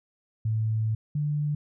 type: tone pair in turn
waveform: sine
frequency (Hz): 110 / 147.99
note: A2 / D3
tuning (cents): 0 / +14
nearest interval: perfect fourth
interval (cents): 514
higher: second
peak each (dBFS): -23 / -24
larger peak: first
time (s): 0.45-0.95 / 1.15-1.55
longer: first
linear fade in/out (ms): 5
effects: none